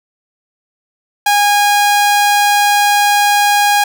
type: tone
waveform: sawtooth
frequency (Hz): 820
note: G#5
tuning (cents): -22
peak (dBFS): -5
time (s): 1.26-3.84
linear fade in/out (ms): 5
effects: none